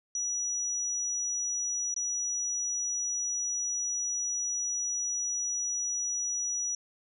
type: tone with dropouts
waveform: sine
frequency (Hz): 5850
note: F#8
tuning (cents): -21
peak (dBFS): -29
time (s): 0.15-6.75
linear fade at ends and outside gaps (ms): 2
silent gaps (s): 1.942-1.963
effects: none